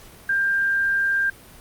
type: tone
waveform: sine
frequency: 1592 Hz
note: G6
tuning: 26 cents sharp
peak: -18 dBFS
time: 0.29-1.3 s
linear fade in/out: 5 ms
effects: pink hiss -46 dBFS RMS until 1.6 s + Opus 48 kbps